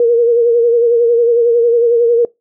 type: tone with vibrato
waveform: sine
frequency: 470 Hz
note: A#4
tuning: 14 cents sharp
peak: -7 dBFS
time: 0-2.25 s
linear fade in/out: 2 ms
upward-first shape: sine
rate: 11 Hz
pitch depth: 44 cents each way
effects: noise-tail reverb RT60 0.2 s tail -23 dB re dry